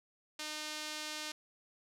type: tone with band-pass filter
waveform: sawtooth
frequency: 305.1 Hz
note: D#4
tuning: 34 cents flat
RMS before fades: -42 dBFS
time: 0.39-1.32 s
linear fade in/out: 5 ms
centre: 4700 Hz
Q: 0.91
effects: none